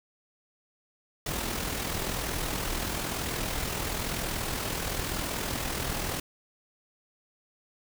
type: noise with amplitude modulation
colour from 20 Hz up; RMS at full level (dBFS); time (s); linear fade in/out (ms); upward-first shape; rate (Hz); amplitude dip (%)
pink; -30; 1.26-6.2; 5; sine; 41; 45
effects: none